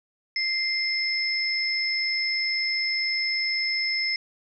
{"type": "tone pair together", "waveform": "sine", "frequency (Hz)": [2093, 5222], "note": ["C7", "E8"], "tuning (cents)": [0, -17], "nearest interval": "octave + major third", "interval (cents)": 1583, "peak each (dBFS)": -26, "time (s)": [0.36, 4.16], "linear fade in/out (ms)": 2, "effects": []}